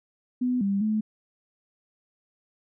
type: tone with pitch steps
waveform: sine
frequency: 249.6 / 198.3 / 215.5 Hz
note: B3 / G3 / A3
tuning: +19 / +20 / -36 cents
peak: -22 dBFS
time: 0.41-1.01 s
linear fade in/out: 10 ms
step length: 200 ms
effects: none